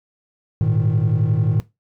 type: chord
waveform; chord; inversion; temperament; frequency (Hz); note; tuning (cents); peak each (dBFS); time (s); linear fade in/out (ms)
triangle; Ab suspended second; none; equal with one note detuned; 105.21 / 116.54 / 155.56; Ab2 / Bb2 / Eb3; +23 / 0 / 0; -17; 0.61-1.6; 0
effects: noise-tail reverb RT60 0.2 s tail -18 dB re dry + tanh soft clip ceiling -9 dBFS